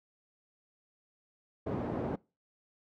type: band-pass noise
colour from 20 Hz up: pink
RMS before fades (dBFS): -35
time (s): 1.66-2.16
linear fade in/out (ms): 10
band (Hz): 130 to 640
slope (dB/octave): 12
effects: noise-tail reverb RT60 0.3 s tail -24 dB re dry